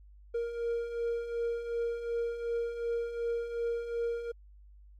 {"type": "beating tone pair", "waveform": "triangle", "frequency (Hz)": [466.2, 468.9], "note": ["A#4", "A#4"], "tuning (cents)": [0, 10], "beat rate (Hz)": 2.7, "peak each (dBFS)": [-37, -30], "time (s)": [0.34, 4.32], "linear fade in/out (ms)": 10, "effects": ["added 50 Hz sine -52 dBFS peak until 4.99 s", "AAC 64 kbps"]}